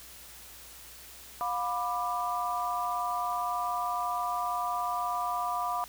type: chord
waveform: sine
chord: B diminished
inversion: second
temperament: just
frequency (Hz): 711.2 / 987.8 / 1185.3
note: F5 / B5 / D6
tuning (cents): +31 / 0 / +16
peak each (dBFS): -33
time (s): 1.41-5.84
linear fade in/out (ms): 0
effects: added 60 Hz sine -58 dBFS peak until 5.88 s + white hiss -49 dBFS RMS until 5.88 s